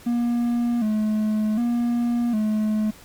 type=tone with vibrato; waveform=triangle; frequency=226.1 Hz; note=A3; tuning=47 cents sharp; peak=-17 dBFS; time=0.06-2.91 s; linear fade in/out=10 ms; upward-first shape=square; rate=0.66 Hz; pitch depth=91 cents each way; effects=pink hiss -47 dBFS RMS until 3.04 s + MP3 96 kbps